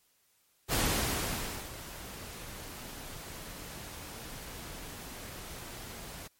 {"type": "noise with ADSR envelope", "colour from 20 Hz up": "pink", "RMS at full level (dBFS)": -28, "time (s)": [0.68, 6.28], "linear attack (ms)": 53, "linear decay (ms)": 950, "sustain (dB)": -16, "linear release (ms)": 13, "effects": ["white hiss -70 dBFS RMS until 6.39 s", "MP3 64 kbps"]}